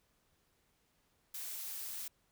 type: noise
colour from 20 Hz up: blue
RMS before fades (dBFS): -43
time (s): 1.34-2.08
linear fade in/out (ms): 5
effects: pink hiss -75 dBFS RMS until 2.31 s